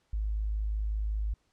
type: tone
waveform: sine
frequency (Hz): 52.7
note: G#1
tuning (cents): +26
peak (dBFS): -28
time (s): 0.13-1.34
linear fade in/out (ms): 5
effects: pink hiss -73 dBFS RMS until 1.52 s + low-pass 8000 Hz 12 dB/octave